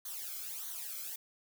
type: noise with flanger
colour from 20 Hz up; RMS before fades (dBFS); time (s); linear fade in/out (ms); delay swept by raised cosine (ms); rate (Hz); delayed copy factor
blue; -42; 0.05-1.16; 5; 0.39 to 1.1; 1.6; -0.95
effects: none